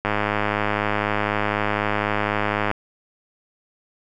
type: click train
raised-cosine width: 0.5 ms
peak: -6 dBFS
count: 278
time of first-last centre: 0.05-2.713 s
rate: 104 Hz
effects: none